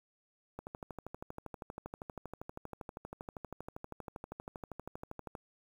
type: click train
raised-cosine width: 1 ms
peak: -28 dBFS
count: 61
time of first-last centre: 0.59-5.352 s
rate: 12.6 Hz
effects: 9-bit